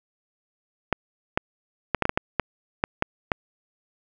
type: clicks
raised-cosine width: 0.5 ms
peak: -5 dBFS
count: 11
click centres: 0.927 / 1.375 / 1.947 / 2.023 / 2.054 / 2.094 / 2.175 / 2.397 / 2.839 / 3.024 / 3.318 s
effects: none